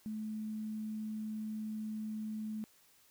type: tone with quantisation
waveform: sine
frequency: 216 Hz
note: A3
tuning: 32 cents flat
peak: -37 dBFS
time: 0.06-2.64 s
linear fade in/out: 0 ms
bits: 11
effects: white hiss -66 dBFS RMS until 3.1 s